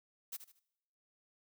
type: noise with echo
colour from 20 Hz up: blue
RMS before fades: -42 dBFS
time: 0.32-0.37 s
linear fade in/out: 10 ms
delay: 76 ms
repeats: 3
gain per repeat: -10 dB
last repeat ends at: 0.598 s
effects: noise-tail reverb RT60 0.9 s tail -24 dB re dry